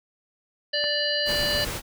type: harmonic tone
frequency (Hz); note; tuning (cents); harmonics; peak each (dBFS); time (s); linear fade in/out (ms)
587.3; D5; 0; 1 / 3 / 5 / 7 / 8; -29 / -29 / -29 / -29 / -29; 0.73-1.65; 10
type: click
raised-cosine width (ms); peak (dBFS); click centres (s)
0.5; -21; 0.841
type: noise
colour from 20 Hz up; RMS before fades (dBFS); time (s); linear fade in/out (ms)
pink; -31; 1.25-1.82; 50
effects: none